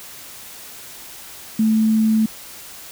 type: tone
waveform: sine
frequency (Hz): 219.5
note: A3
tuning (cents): -4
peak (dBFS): -13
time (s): 1.59-2.26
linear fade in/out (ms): 5
effects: white hiss -38 dBFS RMS until 2.91 s